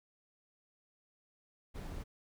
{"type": "noise", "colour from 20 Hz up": "brown", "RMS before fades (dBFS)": -43, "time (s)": [1.74, 2.04], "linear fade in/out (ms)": 20, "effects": []}